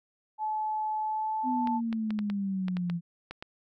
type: tone with pitch glide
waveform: sine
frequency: 862 to 878.6 Hz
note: A5 to A5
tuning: -36 to -3 cents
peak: -28 dBFS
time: 0.38-1.81 s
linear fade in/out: 50 ms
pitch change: +33 cents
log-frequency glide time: 0.99-1.61 s
type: exponential sweep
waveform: sine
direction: down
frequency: 257.5 to 169 Hz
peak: -28 dBFS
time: 1.43-3.01 s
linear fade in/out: 50 ms
type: clicks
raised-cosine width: 0.3 ms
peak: -23 dBFS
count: 10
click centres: 1.673 / 1.928 / 2.106 / 2.19 / 2.3 / 2.683 / 2.769 / 2.899 / 3.31 / 3.425 s
effects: none